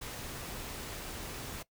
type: noise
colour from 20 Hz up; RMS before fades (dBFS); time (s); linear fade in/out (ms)
pink; -42; 0.01-1.63; 10
effects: noise-tail reverb RT60 0.1 s tail -19 dB re dry